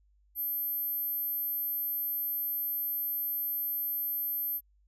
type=tone; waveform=sine; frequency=12900 Hz; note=G9; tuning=48 cents sharp; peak=-30 dBFS; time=0.35-4.61 s; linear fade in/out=50 ms; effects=added 50 Hz sine -63 dBFS peak until 4.87 s